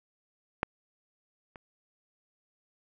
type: clicks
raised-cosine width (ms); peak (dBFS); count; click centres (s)
0.5; -11 / -30; 2; 0.631 / 1.558
effects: none